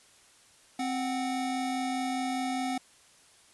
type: tone pair together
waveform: square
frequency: 261.6 / 739.9 Hz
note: C4 / F#5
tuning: 0 / 0 cents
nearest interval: octave + tritone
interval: 1800 cents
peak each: -32 / -34 dBFS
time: 0.79-2.78 s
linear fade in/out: 5 ms
effects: white hiss -59 dBFS RMS until 3.53 s + resampled to 24000 Hz